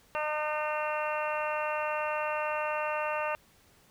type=harmonic tone; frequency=303.5 Hz; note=D#4; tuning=43 cents flat; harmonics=2 / 3 / 4 / 5 / 6 / 7 / 8 / 9; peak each=-33 / -35 / -36 / -40 / -43 / -47 / -45 / -38 dBFS; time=0.15-3.35 s; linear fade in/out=0 ms; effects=pink hiss -62 dBFS RMS until 3.9 s